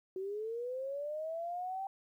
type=linear sweep; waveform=sine; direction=up; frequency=370 to 785 Hz; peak=-36 dBFS; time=0.16-1.87 s; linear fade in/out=2 ms; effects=12-bit